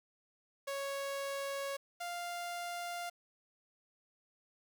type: tone pair in turn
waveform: sawtooth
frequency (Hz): 554 / 698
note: C#5 / F5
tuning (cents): -1 / -1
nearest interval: major third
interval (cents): 400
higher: second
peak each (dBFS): -33 / -35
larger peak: first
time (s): 0.67-1.77 / 2-3.1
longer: neither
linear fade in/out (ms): 10
effects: 10-bit